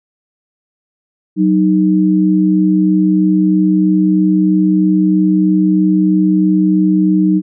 sine tone pair together, 186.9 / 310 Hz, F#3 / D#4, +18 / -6 cents, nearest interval major sixth, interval 876 cents, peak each -11 dBFS, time 1.36-7.42 s, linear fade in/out 50 ms, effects none

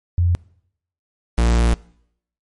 sine / 45% pulse tone pair in turn, 87.31 / 58.27 Hz, F2 / A#1, 0 / 0 cents, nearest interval perfect fifth, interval 700 cents, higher first, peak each -13 dBFS, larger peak neither, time 0.18-0.35 / 1.38-1.74 s, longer second, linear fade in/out 0 ms, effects noise-tail reverb RT60 0.7 s tail -23 dB re dry + MP3 48 kbps

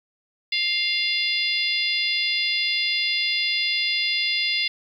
harmonic tone with a mistuned harmonic, 694 Hz, F5, 11 cents flat, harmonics 3 / 4 / 5 / 6 / 7, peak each -26 / -27 / -27 / -30 / -27 dBFS, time 0.52-4.68 s, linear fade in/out 5 ms, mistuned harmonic 3, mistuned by +22 cents, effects 9-bit

